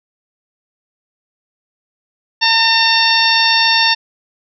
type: harmonic tone with a mistuned harmonic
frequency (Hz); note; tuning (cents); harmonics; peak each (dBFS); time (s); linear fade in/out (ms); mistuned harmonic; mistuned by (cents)
907; A#5; -48; 1 / 2 / 3 / 4 / 5 / 6; -17 / -17 / -17 / -17 / -17 / -17; 2.41-3.95; 20; 5; -18
effects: none